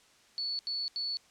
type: tone bursts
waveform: sine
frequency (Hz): 4435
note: C#8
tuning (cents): 0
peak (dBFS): -31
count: 3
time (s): 0.38-1.17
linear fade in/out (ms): 0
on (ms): 210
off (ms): 80
effects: white hiss -62 dBFS RMS until 1.3 s + low-pass 7000 Hz 12 dB/octave